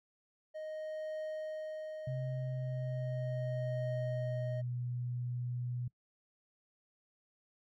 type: tone with tremolo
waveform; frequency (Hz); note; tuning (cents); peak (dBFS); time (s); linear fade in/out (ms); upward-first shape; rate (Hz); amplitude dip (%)
triangle; 622.3; D#5; 0; -35; 0.54-4.62; 20; triangle; 0.37; 65
type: tone with pitch glide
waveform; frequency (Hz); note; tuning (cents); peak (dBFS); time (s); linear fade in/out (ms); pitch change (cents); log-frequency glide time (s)
sine; 130.81 to 122.76; C3 to B2; 0 to -10; -35; 2.07-5.88; 5; -110; 2.27-4.7
effects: noise-tail reverb RT60 0.1 s tail -23 dB re dry